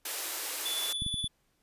white high-pass noise, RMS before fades -35 dBFS, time 0.05-0.93 s, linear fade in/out 5 ms, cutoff 290 Hz, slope 96 dB/octave
square tone with tremolo, 3462 Hz, A7, 29 cents flat, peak -31 dBFS, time 0.65-1.28 s, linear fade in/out 10 ms, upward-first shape sine, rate 17 Hz, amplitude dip 35%
clicks, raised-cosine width 5 ms, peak -25 dBFS, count 4, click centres 1.021 / 1.064 / 1.142 / 1.243 s
effects pink hiss -73 dBFS RMS until 1.62 s + resampled to 32000 Hz

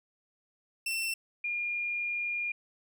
sawtooth / sine tone pair in turn, 2691 / 2416 Hz, E7 / D7, +35 / +48 cents, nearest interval major second, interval 187 cents, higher first, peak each -27 / -30 dBFS, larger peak first, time 0.86-1.14 / 1.44-2.52 s, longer second, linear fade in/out 5 ms, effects none

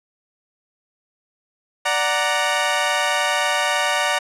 15% pulse chord, D augmented, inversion none, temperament equal, 587.3 / 740 / 932.3 Hz, D5 / F#5 / A#5, 0 / 0 / 0 cents, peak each -16 dBFS, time 1.85-4.19 s, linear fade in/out 10 ms, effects low-pass 9000 Hz 12 dB/octave

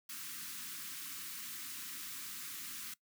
white band-stop noise, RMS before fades -45 dBFS, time 0.09-2.94 s, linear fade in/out 5 ms, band 330 to 1100 Hz, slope 48 dB/octave, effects noise-tail reverb RT60 0.1 s tail -20 dB re dry + high-pass 150 Hz 12 dB/octave

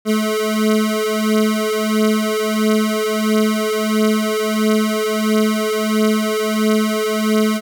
25% pulse beating tone pair, 215 / 216.5 Hz, A3 / A3, -40 / -28 cents, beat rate 1.5 Hz, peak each -14 dBFS, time 0.05-7.61 s, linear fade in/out 50 ms, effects none

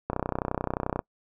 click train, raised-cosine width 1 ms, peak -13 dBFS, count 29, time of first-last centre 0.1-0.992 s, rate 31.4 Hz, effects noise-tail reverb RT60 0.1 s tail -25 dB re dry

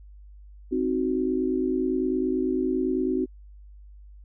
sine chord, C diminished, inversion none, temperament equal, 261.6 / 311.1 / 370 Hz, C4 / Eb4 / Gb4, 0 / 0 / 0 cents, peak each -26 / -29 / -26 dBFS, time 0.71-3.26 s, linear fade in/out 20 ms, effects added 50 Hz sine -44 dBFS peak until 4.24 s

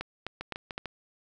two click trains, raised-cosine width 0.3 ms, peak -20 / -18 dBFS, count 4 / 4, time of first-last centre 0.41-0.857 / 0.01-0.779 s, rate 6.71 / 3.9 Hz, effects none

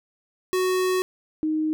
square / sine tone pair in turn, 370 / 311.1 Hz, F#4 / D#4, 0 / 0 cents, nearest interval minor third, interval 300 cents, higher first, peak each -21 dBFS, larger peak neither, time 0.53-1.02 / 1.43-1.73 s, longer first, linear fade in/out 0 ms, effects none

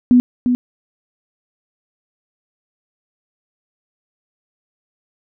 sine tone with echo, 246.9 Hz, B3, in tune, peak -6 dBFS, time 0.11-0.2 s, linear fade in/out 0 ms, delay 350 ms, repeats 1, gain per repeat -6 dB, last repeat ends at 0.55 s, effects none

